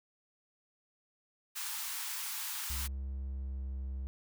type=high-pass noise; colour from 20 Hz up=white; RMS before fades=-39 dBFS; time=1.55-2.88 s; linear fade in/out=20 ms; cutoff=820 Hz; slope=96 dB/octave
type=tone with pitch glide; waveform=triangle; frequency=67 to 66.19 Hz; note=C2 to C2; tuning=+42 to +21 cents; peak=-34 dBFS; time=2.7-4.07 s; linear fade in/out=0 ms; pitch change=-21 cents; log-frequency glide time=3.17-3.69 s
effects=none